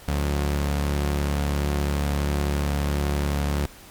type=tone pair together; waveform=sawtooth; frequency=71.8 / 180.25 Hz; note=D2 / F#3; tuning=-39 / -45 cents; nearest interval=octave + major third; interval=1594 cents; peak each=-18 / -28 dBFS; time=0.08-3.66 s; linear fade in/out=0 ms; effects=pink hiss -46 dBFS RMS until 3.9 s + MP3 96 kbps